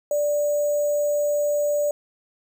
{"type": "tone with sample-and-hold", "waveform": "sine", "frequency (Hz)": 587.3, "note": "D5", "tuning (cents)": 0, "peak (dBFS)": -19, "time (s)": [0.11, 1.91], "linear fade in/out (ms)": 2, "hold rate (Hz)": 7350, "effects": []}